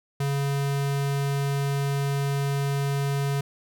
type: tone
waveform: square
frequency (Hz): 140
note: C#3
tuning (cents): +18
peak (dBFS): -24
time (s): 0.2-3.41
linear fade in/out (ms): 5
effects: none